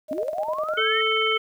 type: tone with tremolo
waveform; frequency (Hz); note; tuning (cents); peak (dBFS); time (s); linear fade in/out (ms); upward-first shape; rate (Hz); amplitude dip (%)
sine; 620; D#5; -6; -23; 0.08-0.81; 50; square; 9.9; 70
type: linear sweep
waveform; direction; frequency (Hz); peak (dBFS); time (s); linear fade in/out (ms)
sine; up; 246.9 to 1896; -28; 0.11-1.01; 2
type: harmonic tone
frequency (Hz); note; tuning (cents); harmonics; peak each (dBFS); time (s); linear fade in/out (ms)
440; A4; 0; 1 / 3 / 5 / 7; -25 / -25 / -25 / -25; 0.77-1.38; 10
effects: 9-bit